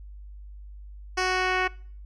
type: tone with low-pass filter sweep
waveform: 10% pulse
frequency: 370 Hz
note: F#4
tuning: in tune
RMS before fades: -25 dBFS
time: 1.17-1.68 s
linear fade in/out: 10 ms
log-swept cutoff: 5600 to 2600 Hz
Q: 1.4
effects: noise-tail reverb RT60 0.5 s tail -23 dB re dry + added 50 Hz sine -40 dBFS peak until 2.05 s